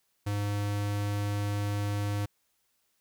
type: tone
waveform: square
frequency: 102.4 Hz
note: G#2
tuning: 24 cents flat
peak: -29 dBFS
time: 0.26-2.26 s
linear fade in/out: 10 ms
effects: white hiss -74 dBFS RMS until 3 s